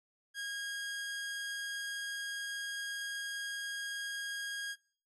sawtooth tone, 1633 Hz, G#6, 30 cents flat, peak -34 dBFS, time 0.34-4.76 s, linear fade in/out 50 ms, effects noise-tail reverb RT60 0.5 s tail -24 dB re dry + AAC 32 kbps

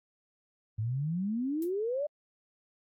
sine exponential sweep, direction up, 103.83 to 610 Hz, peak -29 dBFS, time 0.78-2.07 s, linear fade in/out 10 ms
violet noise with exponential decay, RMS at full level -40 dBFS, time 1.62-1.72 s, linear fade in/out 2 ms, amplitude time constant 21 ms
effects AAC 64 kbps

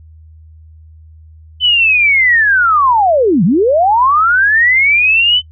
sine linear two-way sweep, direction down then up, 3045 to 150.8 to 3045 Hz, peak -7 dBFS, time 1.6-5.42 s, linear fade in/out 50 ms, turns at 3.44 s, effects noise-tail reverb RT60 0.1 s tail -22 dB re dry + added 79 Hz sine -36 dBFS peak until 5.51 s

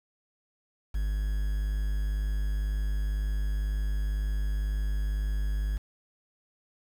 triangle tone with quantisation, 51 Hz, G#1, 31 cents flat, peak -24 dBFS, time 0.94-5.78 s, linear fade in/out 10 ms, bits 8, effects none

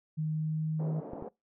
sine tone with pitch glide, 155.56 to 156.91 Hz, D#3 to D#3, 0 to +15 cents, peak -29 dBFS, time 0.17-1.01 s, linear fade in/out 20 ms, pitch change +15 cents, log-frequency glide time 0.31-0.7 s
white band-pass noise, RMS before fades -43 dBFS, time 0.79-1.29 s, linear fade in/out 5 ms, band 200 to 650 Hz, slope 24 dB/octave
clicks, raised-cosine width 2 ms, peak -27 dBFS, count 2, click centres 1.134 / 1.224 s
effects noise-tail reverb RT60 0.2 s tail -23 dB re dry

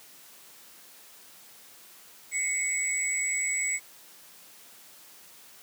sine tone cluster, 2034 / 2207 / 7850 Hz, C7 / C#7 / B8, -50 / -8 / -11 cents, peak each -35 / -31 / -28 dBFS, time 2.31-3.8 s, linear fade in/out 50 ms, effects white hiss -52 dBFS RMS until 5.62 s + high-pass 150 Hz 12 dB/octave

